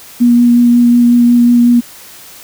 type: tone with vibrato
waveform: sine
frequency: 240 Hz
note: B3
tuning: 49 cents flat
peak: -4 dBFS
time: 0.2-1.81 s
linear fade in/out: 20 ms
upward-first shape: sine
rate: 5.5 Hz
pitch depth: 11 cents each way
effects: white hiss -35 dBFS RMS until 2.43 s